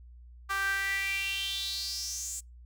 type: tone with high-pass filter sweep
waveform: sawtooth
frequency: 391.5 Hz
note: G4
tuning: 2 cents flat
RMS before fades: -33 dBFS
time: 0.49-2.41 s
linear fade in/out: 20 ms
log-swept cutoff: 1300 to 7700 Hz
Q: 6.3
effects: noise-tail reverb RT60 0.2 s tail -26 dB re dry + added 60 Hz sine -48 dBFS peak until 2.65 s